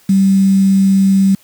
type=tone with quantisation; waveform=sine; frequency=194 Hz; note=G3; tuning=18 cents flat; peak=-7 dBFS; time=0.09-1.35 s; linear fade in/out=5 ms; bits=5; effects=white hiss -49 dBFS RMS until 1.43 s + high-pass 60 Hz 12 dB/octave